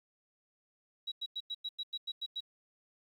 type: tone bursts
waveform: sine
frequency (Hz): 3876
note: B7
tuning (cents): -33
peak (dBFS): -35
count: 10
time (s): 1.07-2.406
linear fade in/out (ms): 10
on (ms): 49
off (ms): 94
effects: 11-bit